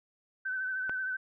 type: tone with vibrato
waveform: sine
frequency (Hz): 1526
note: G6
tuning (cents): -47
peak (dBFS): -31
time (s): 0.45-1.17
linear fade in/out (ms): 10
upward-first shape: triangle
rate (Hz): 13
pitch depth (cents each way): 40
type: click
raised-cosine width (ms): 0.5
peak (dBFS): -23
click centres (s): 0.895
effects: none